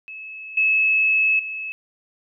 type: tone with level steps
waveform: sine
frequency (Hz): 2592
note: E7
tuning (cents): -30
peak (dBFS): -33 / -15 / -27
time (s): 0.08-1.72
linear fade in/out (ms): 0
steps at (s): 0.57 / 1.39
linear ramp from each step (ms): 5
effects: none